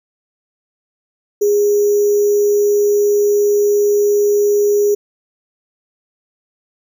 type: tone with sample-and-hold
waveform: sine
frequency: 411.4 Hz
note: G#4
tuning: 16 cents flat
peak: -10 dBFS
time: 1.41-4.95 s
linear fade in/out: 10 ms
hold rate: 6300 Hz
effects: none